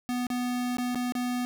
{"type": "tone with dropouts", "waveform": "square", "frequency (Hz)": 246.9, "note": "B3", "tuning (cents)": 0, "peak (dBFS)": -28, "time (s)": [0.09, 1.45], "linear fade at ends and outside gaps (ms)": 0, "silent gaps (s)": [[0.268, 0.302], [0.77, 0.784], [0.947, 0.956], [1.122, 1.152]], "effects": []}